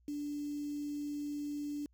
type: tone with quantisation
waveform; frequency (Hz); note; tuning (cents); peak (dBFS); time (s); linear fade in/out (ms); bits
sine; 292; D4; -10; -36; 0.08-1.86; 2; 9
effects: added 60 Hz sine -65 dBFS peak until 1.93 s